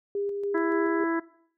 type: tone with tremolo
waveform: sine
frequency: 403.1 Hz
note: G4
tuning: 48 cents sharp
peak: -26 dBFS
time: 0.15-1.04 s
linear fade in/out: 2 ms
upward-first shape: square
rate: 3.5 Hz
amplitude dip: 30%
type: harmonic tone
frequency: 331.6 Hz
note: E4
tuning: 10 cents sharp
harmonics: 1 / 2 / 3 / 4 / 5 / 6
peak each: -25 / -36 / -34 / -36 / -34 / -42 dBFS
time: 0.54-1.2 s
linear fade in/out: 10 ms
effects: noise-tail reverb RT60 0.6 s tail -19 dB re dry